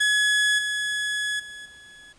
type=tone with level steps; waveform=30% pulse; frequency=1691 Hz; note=G#6; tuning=31 cents sharp; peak=-16 / -22 / -35 / -43 dBFS; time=0-2.13 s; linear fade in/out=10 ms; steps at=0.58 / 1.39 / 1.65 s; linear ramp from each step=10 ms; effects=pink hiss -58 dBFS RMS until 2.18 s + resampled to 22050 Hz